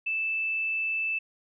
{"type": "tone", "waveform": "sine", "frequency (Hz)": 2637, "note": "E7", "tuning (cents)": 0, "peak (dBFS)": -26, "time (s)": [0.06, 1.19], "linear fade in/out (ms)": 10, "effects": []}